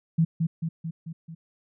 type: tone with echo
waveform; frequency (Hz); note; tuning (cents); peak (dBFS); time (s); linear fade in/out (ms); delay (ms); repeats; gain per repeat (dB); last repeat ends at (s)
sine; 163.5; E3; -14; -17; 0.18-0.25; 10; 220; 5; -4; 1.35
effects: none